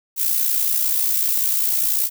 violet noise with amplitude modulation, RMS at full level -17 dBFS, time 0.16-2.1 s, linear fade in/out 50 ms, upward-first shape sine, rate 60.3 Hz, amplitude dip 55%, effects none

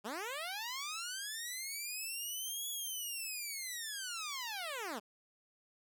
10% pulse linear two-way sweep, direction up then down, 188.6 to 3400 to 188.6 Hz, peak -31 dBFS, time 0.04-5 s, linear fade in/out 20 ms, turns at 2.69 s, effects none

